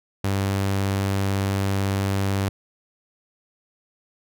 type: tone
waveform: sawtooth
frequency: 98 Hz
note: G2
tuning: in tune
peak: -17 dBFS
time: 0.24-2.49 s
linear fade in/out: 5 ms
effects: none